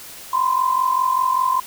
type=tone pair together; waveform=sine; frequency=995.9 / 1041 Hz; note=B5 / C6; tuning=+14 / -9 cents; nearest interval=minor second; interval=77 cents; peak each=-21 / -17 dBFS; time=0.33-1.6 s; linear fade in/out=5 ms; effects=white hiss -38 dBFS RMS until 1.66 s